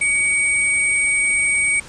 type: tone pair together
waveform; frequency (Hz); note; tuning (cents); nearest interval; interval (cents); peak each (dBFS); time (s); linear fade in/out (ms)
sine; 2255 / 8523; C#7 / C9; +29 / +31; octave + major seventh; 2302; -16 / -21; 0.01-1.8; 5
effects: pink hiss -39 dBFS RMS until 1.88 s + resampled to 22050 Hz